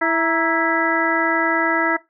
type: harmonic tone with a mistuned harmonic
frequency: 329.6 Hz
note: E4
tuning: in tune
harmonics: 1 / 2 / 3 / 4 / 5 / 6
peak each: -23 / -23 / -23 / -23 / -23 / -23 dBFS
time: 0.01-1.97 s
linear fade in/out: 10 ms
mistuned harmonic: 3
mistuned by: -81 cents
effects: noise-tail reverb RT60 0.2 s tail -19 dB re dry